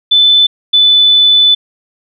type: tone pair in turn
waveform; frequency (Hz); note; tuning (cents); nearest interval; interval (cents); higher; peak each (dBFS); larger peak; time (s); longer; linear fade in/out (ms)
sine; 3512 / 3496; A7 / A7; -4 / -12; unison; 8; first; -4 / -4; neither; 0.11-0.47 / 0.73-1.55; second; 10
effects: none